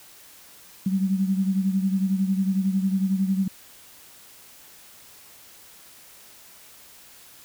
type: beating tone pair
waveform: sine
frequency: 190 / 201 Hz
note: F#3 / G3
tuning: +46 / +44 cents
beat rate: 11 Hz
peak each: -21 / -27 dBFS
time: 0.86-3.48 s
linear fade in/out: 5 ms
effects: white hiss -49 dBFS RMS until 7.44 s